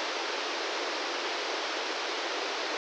pink band-pass noise, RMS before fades -33 dBFS, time 0-2.77 s, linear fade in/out 0 ms, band 330 to 5700 Hz, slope 48 dB/octave, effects none

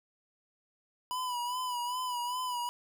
square tone with vibrato, 987.8 Hz, B5, in tune, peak -33 dBFS, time 1.11-2.69 s, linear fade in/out 0 ms, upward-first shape sine, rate 2.5 Hz, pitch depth 50 cents each way, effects none

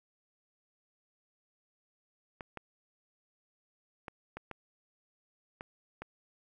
clicks, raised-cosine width 0.5 ms, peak -26 dBFS, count 7, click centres 2.408 / 2.573 / 4.082 / 4.37 / 4.513 / 5.609 / 6.02 s, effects 11-bit

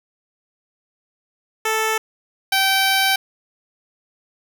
10% pulse tone pair in turn, 439.7 / 773.8 Hz, A4 / G5, -1 / -23 cents, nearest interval minor seventh, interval 978 cents, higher second, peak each -10 / -7 dBFS, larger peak second, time 1.65-1.98 / 2.52-3.16 s, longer second, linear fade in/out 5 ms, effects none

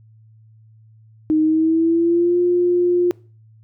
sine tone with pitch glide, 311.1 to 353.3 Hz, D#4 to F4, 0 to +20 cents, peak -13 dBFS, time 1.3-3.11 s, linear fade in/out 0 ms, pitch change +220 cents, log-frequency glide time 1.41-2.39 s, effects noise-tail reverb RT60 0.4 s tail -23 dB re dry + added 110 Hz sine -46 dBFS peak until 3.63 s

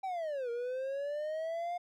triangle linear two-way sweep, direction down then up, 784 to 466.2 to 711 Hz, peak -32 dBFS, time 0.03-1.78 s, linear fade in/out 10 ms, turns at 0.5 s, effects none

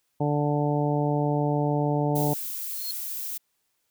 harmonic tone, 146.8 Hz, D3, in tune, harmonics 1 / 2 / 3 / 4 / 5 / 6, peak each -25 / -28 / -30 / -31 / -32 / -33 dBFS, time 0.2-2.34 s, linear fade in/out 10 ms
violet noise, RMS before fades -33 dBFS, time 2.15-3.38 s, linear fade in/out 10 ms
square tone with exponential growth, 4245 Hz, C8, 24 cents sharp, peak -29 dBFS, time 2.65-2.91 s, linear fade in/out 1 ms, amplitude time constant 55 ms
effects white hiss -74 dBFS RMS until 3.9 s

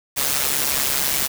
white noise with amplitude modulation, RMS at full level -18 dBFS, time 0.16-1.28 s, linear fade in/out 20 ms, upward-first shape sine, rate 138 Hz, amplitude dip 70%, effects none

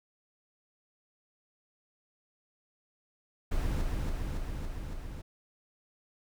brown noise with echo, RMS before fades -30 dBFS, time 3.51-3.82 s, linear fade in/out 10 ms, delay 280 ms, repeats 5, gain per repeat -2 dB, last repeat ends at 5.22 s, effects none

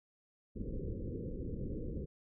pink low-pass noise, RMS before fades -40 dBFS, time 0.55-2.06 s, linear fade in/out 20 ms, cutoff 520 Hz, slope 96 dB/octave, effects none

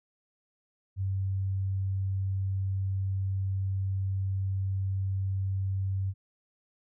sine tone, 96.3 Hz, G2, 30 cents flat, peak -27 dBFS, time 0.96-6.14 s, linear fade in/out 50 ms, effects none

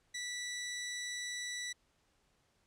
15% pulse tone, 1963 Hz, B6, 11 cents flat, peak -32 dBFS, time 0.14-1.73 s, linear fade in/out 10 ms, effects pink hiss -74 dBFS RMS until 2.66 s + low-pass 9000 Hz 12 dB/octave

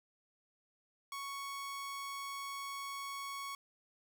sawtooth tone, 1110 Hz, C#6, 2 cents sharp, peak -37 dBFS, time 1.12-3.55 s, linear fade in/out 2 ms, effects none

